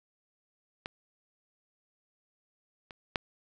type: clicks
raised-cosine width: 0.3 ms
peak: -20 / -28 / -12 dBFS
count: 3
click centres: 0.859 / 2.908 / 3.158 s
effects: none